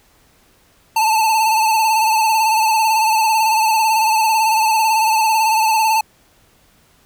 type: tone with vibrato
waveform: square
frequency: 880 Hz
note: A5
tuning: in tune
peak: -13 dBFS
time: 0.96-6.01 s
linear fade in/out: 5 ms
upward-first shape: sine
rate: 18 Hz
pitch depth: 50 cents each way
effects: pink hiss -54 dBFS RMS until 7.05 s